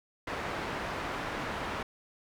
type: low-pass noise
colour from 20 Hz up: white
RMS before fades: -36 dBFS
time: 0.27-1.83 s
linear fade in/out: 5 ms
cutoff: 1500 Hz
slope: 12 dB/octave
effects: none